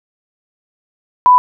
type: tone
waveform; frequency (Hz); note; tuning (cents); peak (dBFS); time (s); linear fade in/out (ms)
sine; 995; B5; +13; -4; 1.26-1.38; 0
effects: none